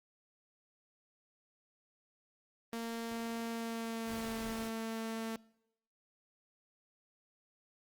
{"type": "tone with pitch glide", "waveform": "sawtooth", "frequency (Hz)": [230, 224.6], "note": ["A#3", "A3"], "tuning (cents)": [-23, 36], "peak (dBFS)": -33, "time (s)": [2.73, 5.36], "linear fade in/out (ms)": 0, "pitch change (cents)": -41, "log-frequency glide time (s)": [3.51, 4.41]}
{"type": "noise", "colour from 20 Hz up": "pink", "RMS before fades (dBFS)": -48, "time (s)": [4.05, 4.71], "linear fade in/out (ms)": 50}
{"effects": ["noise-tail reverb RT60 0.8 s tail -23 dB re dry", "Opus 32 kbps"]}